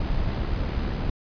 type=noise with amplitude modulation; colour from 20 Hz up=brown; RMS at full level=-24 dBFS; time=0-1.1 s; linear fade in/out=5 ms; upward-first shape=sine; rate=69.7 Hz; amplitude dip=40%; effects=resampled to 11025 Hz